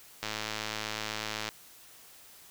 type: click train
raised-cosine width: 0.2 ms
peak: -16 dBFS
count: 137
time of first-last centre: 0.23-1.489 s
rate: 108 Hz
effects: white hiss -54 dBFS RMS until 2.5 s